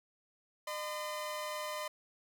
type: tone pair together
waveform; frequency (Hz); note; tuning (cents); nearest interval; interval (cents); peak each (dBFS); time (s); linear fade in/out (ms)
sawtooth; 607.3 / 1020; D#5 / C6; -42 / -44; major sixth; 898; -36 / -37; 0.67-1.88; 5
effects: none